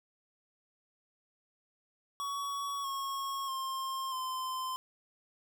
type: tone with pitch steps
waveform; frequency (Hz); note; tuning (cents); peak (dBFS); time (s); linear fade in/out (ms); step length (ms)
square; 1124 / 1093.3 / 1063.4 / 1034.3; C#6 / C#6 / C6 / C6; +24 / -24 / +28 / -20; -35; 2.2-4.76; 0; 640
effects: none